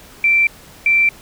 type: tone pair in turn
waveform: sine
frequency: 2345 / 2345 Hz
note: D7 / D7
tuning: -3 / -3 cents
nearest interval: unison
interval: 0 cents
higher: neither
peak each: -10 dBFS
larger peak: neither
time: 0.24-0.47 / 0.86-1.09 s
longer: neither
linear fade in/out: 2 ms
effects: pink hiss -42 dBFS RMS until 1.21 s